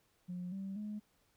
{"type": "tone with pitch steps", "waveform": "sine", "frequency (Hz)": [178.9, 193.97, 210.3], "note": ["F3", "G3", "G#3"], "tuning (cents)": [42, -18, 22], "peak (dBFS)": -38, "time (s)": [0.28, 1], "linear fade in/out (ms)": 20, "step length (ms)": 240, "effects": ["tanh soft clip ceiling -35 dBFS", "pink hiss -74 dBFS RMS until 1.36 s"]}